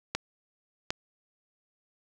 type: clicks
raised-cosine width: 0.2 ms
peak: -11 dBFS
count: 2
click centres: 0.15 / 0.905 s
effects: none